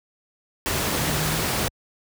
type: tone in noise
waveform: sine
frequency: 154.4 Hz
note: D#3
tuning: 13 cents flat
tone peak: -28 dBFS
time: 0.99-1.43 s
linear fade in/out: 0 ms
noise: pink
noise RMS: -24 dBFS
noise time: 0.66-1.68 s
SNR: -7 dB
effects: high-pass 60 Hz 12 dB/octave